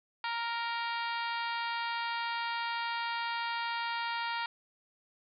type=harmonic tone; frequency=466.2 Hz; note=A#4; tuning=in tune; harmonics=2 / 3 / 4 / 5 / 6 / 7 / 8 / 9 / 10; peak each=-35 / -39 / -41 / -43 / -45 / -46 / -47 / -48 / -49 dBFS; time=0.24-4.46 s; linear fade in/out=2 ms; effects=none